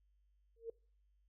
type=tone with exponential growth; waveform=sine; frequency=457.9 Hz; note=A#4; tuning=31 cents flat; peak=-37 dBFS; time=0.56-0.7 s; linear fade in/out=5 ms; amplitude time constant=30 ms; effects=noise-tail reverb RT60 0.4 s tail -24 dB re dry + added 50 Hz sine -70 dBFS peak until 1.28 s